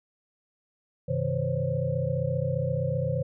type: tone cluster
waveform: sine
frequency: 97 / 131.2 / 159.4 / 514 / 549 Hz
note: G2 / C3 / D#3 / C5 / C#5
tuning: -18 / +5 / +42 / -31 / -17 cents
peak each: -35 / -29 / -31 / -31 / -33 dBFS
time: 1.08-3.23 s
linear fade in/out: 10 ms
effects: none